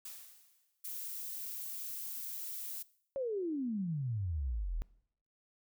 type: noise with exponential decay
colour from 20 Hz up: blue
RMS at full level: -44 dBFS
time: 0.05-0.84 s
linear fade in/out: 5 ms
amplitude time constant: 170 ms
type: noise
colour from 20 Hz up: violet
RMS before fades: -42 dBFS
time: 0.84-2.83 s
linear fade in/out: 10 ms
type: exponential sweep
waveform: sine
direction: down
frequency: 560 to 36.71 Hz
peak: -33 dBFS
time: 3.16-4.82 s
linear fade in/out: 0 ms
effects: noise-tail reverb RT60 0.7 s tail -21 dB re dry